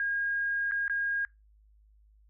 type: tone with dropouts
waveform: sine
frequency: 1627 Hz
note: G#6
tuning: 36 cents flat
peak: -27 dBFS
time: 0-1.25 s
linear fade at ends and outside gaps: 1 ms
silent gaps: 0.712-0.719 / 0.88-0.897 s
effects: noise-tail reverb RT60 0.2 s tail -24 dB re dry + added 52 Hz sine -58 dBFS peak until 2.29 s

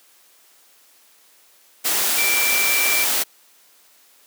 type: tone in noise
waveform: sine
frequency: 2343 Hz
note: D7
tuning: 5 cents flat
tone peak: -20 dBFS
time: 2.17-3.05 s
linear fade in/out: 20 ms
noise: white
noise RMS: -20 dBFS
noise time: 1.84-3.24 s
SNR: -3 dB
effects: white hiss -54 dBFS RMS until 4.26 s + high-pass 300 Hz 12 dB/octave

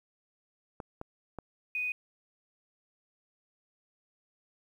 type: clicks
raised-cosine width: 1 ms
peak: -25 dBFS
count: 3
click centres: 0.802 / 1.014 / 1.387 s
type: tone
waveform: sine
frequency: 2489 Hz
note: D#7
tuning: in tune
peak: -30 dBFS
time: 1.75-1.92 s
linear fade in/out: 2 ms
effects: 10-bit

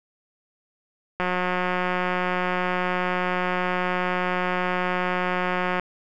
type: click train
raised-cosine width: 0.5 ms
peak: -10 dBFS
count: 833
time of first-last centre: 1.2-5.797 s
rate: 181 Hz
effects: none

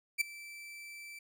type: tone with ADSR envelope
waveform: 40% pulse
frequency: 2330 Hz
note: D7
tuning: 14 cents flat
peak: -24 dBFS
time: 0.18-1.19 s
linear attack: 30 ms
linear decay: 8 ms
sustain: -21 dB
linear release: 4 ms
effects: none

